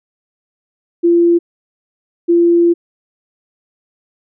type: tone pair in turn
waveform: sine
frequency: 342.5 / 342.5 Hz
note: F4 / F4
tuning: -34 / -34 cents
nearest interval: unison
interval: 0 cents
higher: neither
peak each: -7 dBFS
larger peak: neither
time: 1.03-1.39 / 2.28-2.74 s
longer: second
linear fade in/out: 20 ms
effects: none